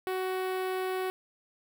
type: tone with notch filter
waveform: sawtooth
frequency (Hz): 373.5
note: F#4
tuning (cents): +16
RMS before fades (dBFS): -32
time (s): 0.07-1.1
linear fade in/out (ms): 0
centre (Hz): 6400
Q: 0.63
effects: none